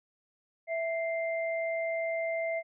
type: tone pair together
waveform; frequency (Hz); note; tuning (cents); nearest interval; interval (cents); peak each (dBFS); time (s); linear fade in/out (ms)
sine; 659.3 / 2093; E5 / C7; 0 / 0; octave + minor sixth; 2000; -30 / -36; 0.67-2.63; 50
effects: none